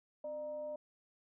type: tone with frequency modulation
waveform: sine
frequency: 601 Hz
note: D5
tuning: 40 cents sharp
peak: -39 dBFS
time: 0.24-0.76 s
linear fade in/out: 5 ms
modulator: 337 Hz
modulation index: 0.3
effects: none